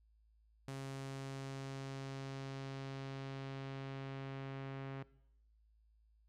sawtooth tone with low-pass filter sweep, 135.5 Hz, C#3, 39 cents flat, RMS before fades -45 dBFS, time 0.68-5.03 s, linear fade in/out 2 ms, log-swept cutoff 9700 to 2300 Hz, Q 1, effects noise-tail reverb RT60 0.8 s tail -20 dB re dry + added 54 Hz sine -67 dBFS peak until 6.28 s

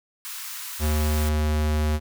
white high-pass noise, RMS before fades -35 dBFS, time 0.25-1.29 s, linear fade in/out 0 ms, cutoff 930 Hz, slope 48 dB/octave
square tone, 76.1 Hz, D#2, 38 cents flat, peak -21 dBFS, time 0.79-2 s, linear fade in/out 50 ms
effects none

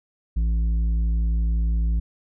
sine tone with tanh clipping, 55.9 Hz, A1, 28 cents sharp, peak -20 dBFS, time 0.36-2 s, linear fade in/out 10 ms, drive 7 dB, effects none

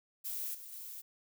violet noise with level steps, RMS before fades -39 / -49 / -46 dBFS, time 0.24-1.02 s, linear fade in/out 20 ms, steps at 0.54 / 0.72 s, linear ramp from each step 10 ms, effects none

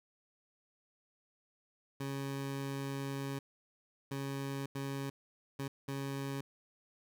20% pulse tone bursts at uneven times, 137.7 Hz, C#3, 11 cents flat, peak -32 dBFS, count 5, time 2-3.39 / 4.11-4.66 / 4.75-5.1 / 5.59-5.68 / 5.88-6.41 s, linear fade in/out 5 ms, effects none

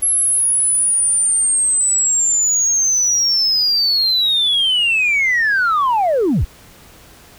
sine linear sweep, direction down, 11175 to 33.73 Hz, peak -11 dBFS, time 0.02-6.45 s, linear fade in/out 10 ms, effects tanh soft clip ceiling -10 dBFS + pink hiss -44 dBFS RMS until 7.38 s

